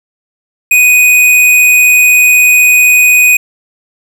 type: tone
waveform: square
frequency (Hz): 2489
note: D#7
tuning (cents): 0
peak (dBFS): -4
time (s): 0.71-3.37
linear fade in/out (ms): 5
effects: none